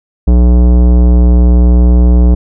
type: tone with tanh clipping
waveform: sine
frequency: 60.4 Hz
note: B1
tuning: 38 cents flat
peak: -5 dBFS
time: 0.27-2.35 s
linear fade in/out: 10 ms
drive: 17 dB
effects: none